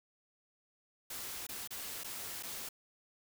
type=noise with dropouts; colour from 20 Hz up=white; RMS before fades=-43 dBFS; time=1.1-2.69 s; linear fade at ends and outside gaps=5 ms; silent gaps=1.468-1.489 / 1.675-1.706 / 2.036-2.043 / 2.427-2.432 s; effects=none